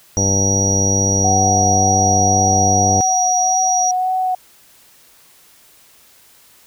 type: harmonic tone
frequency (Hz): 97.8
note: G2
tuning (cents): -4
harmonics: 1 / 2 / 3 / 4 / 5 / 6 / 7 / 8 / 9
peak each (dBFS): -18 / -22 / -25 / -28 / -25 / -29 / -32 / -33 / -34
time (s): 0.17-3.01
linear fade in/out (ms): 0
type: tone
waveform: sine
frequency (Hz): 5770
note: F#8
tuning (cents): -44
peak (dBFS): -16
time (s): 0.17-3.91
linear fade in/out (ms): 2
type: tone with vibrato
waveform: sine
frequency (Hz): 740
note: F#5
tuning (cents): 0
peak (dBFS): -15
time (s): 1.24-4.35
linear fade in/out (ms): 5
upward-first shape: sine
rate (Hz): 1.8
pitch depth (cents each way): 17
effects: white hiss -49 dBFS RMS until 6.66 s